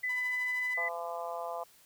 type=tone; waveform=sine; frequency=2003 Hz; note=B6; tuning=24 cents sharp; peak=-30 dBFS; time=0.03-0.89 s; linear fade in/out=10 ms
type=tone with tremolo; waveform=sawtooth; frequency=989 Hz; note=B5; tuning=2 cents sharp; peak=-39 dBFS; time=0.09-0.74 s; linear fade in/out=5 ms; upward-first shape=triangle; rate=13 Hz; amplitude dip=75%
type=harmonic tone; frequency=170 Hz; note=F3; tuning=46 cents flat; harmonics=3 / 4 / 5 / 6 / 7; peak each=-42 / -38 / -43 / -42 / -46 dBFS; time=0.77-1.64 s; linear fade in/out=10 ms
effects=white hiss -61 dBFS RMS until 1.85 s